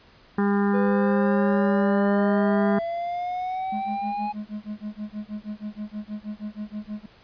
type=harmonic tone; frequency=201.4 Hz; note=G3; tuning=47 cents sharp; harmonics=1 / 2 / 4 / 5 / 6 / 7 / 8 / 9; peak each=-20 / -26 / -32 / -34 / -36 / -37 / -38 / -39 dBFS; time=0.38-2.79 s; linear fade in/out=5 ms
type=exponential sweep; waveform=triangle; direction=up; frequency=493.9 to 837 Hz; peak=-24 dBFS; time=0.73-4.33 s; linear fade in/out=20 ms
type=tone with tremolo; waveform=triangle; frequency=210.6 Hz; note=G#3; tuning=24 cents sharp; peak=-26 dBFS; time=3.72-7.06 s; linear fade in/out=5 ms; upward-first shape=sine; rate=6.3 Hz; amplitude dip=100%
effects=pink hiss -54 dBFS RMS until 7.23 s + resampled to 11025 Hz